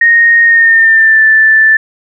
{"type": "tone with pitch glide", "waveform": "sine", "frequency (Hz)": [1859, 1761.8], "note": ["A#6", "A6"], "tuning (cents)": [-5, 2], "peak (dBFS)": -3, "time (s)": [0.01, 1.77], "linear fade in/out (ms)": 5, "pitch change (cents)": -93, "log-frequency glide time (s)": [0.44, 1.22], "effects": []}